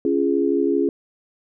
sine chord, Db major, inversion none, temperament equal with one note detuned, 277.2 / 342.8 / 415.3 Hz, Db4 / F4 / Ab4, 0 / -32 / 0 cents, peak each -21 dBFS, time 0.05-0.89 s, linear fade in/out 2 ms, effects none

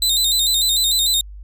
sawtooth tone with vibrato, 3850 Hz, B7, 45 cents flat, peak -12 dBFS, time 0.02-1.21 s, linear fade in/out 2 ms, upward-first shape square, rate 6.7 Hz, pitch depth 71 cents each way, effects added 50 Hz sine -33 dBFS peak until 1.43 s

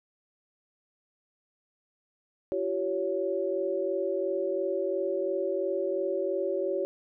sine tone cluster, 341.3 / 384.2 / 560 Hz, F4 / G4 / C#5, -40 / -35 / +18 cents, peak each -34 / -30 / -30 dBFS, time 2.52-6.85 s, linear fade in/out 0 ms, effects none

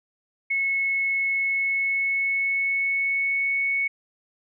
sine tone with pitch glide, 2192 to 2215 Hz, C#7 to C#7, -20 to -2 cents, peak -21 dBFS, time 0.5-3.88 s, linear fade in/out 10 ms, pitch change +18 cents, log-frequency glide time 1.32-3.59 s, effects none

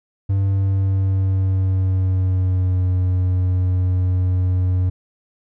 triangle tone with pitch glide, 97.6 to 91.59 Hz, G2 to F#2, -7 to -17 cents, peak -13 dBFS, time 0.29-4.9 s, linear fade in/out 10 ms, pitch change -110 cents, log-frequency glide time 0.43-2.85 s, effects none

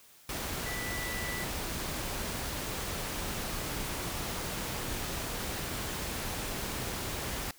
sine tone in noise, 1975.5 Hz, B6, in tune, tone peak -38 dBFS, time 0.66-1.44 s, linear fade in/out 2 ms, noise pink, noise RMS -36 dBFS, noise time 0.29-7.51 s, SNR -5 dB, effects white hiss -58 dBFS RMS until 7.58 s

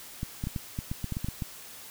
clicks, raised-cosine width 5 ms, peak -19 dBFS, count 12, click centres 0.231 / 0.439 / 0.471 / 0.562 / 0.789 / 0.915 / 1.043 / 1.123 / 1.169 / 1.245 / 1.286 / 1.422 s, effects white hiss -46 dBFS RMS until 1.9 s

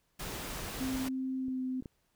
pink noise, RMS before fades -40 dBFS, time 0.19-1.09 s, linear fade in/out 10 ms
sine tone with pitch glide, 261.6 to 257.4 Hz, C4 to C4, 0 to -28 cents, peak -32 dBFS, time 0.8-1.81 s, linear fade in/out 10 ms, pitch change -28 cents, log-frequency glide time 1.37-1.61 s
clicks, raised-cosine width 3 ms, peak -37 / -35 / -30 dBFS, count 3, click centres 1.483 / 1.824 / 1.858 s
effects pink hiss -75 dBFS RMS until 2.15 s

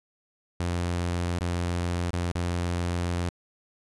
sawtooth tone with dropouts, 87.31 Hz, F2, in tune, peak -22 dBFS, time 0.6-3.29 s, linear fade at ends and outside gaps 0 ms, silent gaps 1.387-1.409 / 2.105-2.132 / 2.316-2.353 s, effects resampled to 24000 Hz

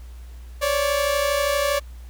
sawtooth tone pair together, 546.5 / 579 Hz, C#5 / D5, -25 / -25 cents, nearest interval minor second, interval 100 cents, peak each -21 / -17 dBFS, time 0.61-1.8 s, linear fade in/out 20 ms, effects added 60 Hz sine -36 dBFS peak until 2.09 s + pink hiss -54 dBFS RMS until 2.09 s

